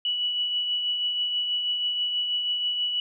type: tone with tremolo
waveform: sine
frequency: 2946 Hz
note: F#7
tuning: 8 cents flat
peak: -22 dBFS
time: 0.05-3 s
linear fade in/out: 2 ms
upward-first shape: triangle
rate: 6.2 Hz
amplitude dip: 40%
effects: none